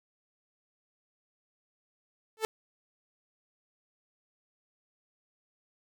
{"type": "tone with exponential growth", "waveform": "sawtooth", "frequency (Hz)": 440, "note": "A4", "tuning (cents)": 0, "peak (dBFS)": -19, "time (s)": [2.37, 2.45], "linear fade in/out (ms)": 0, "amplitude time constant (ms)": 16, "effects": []}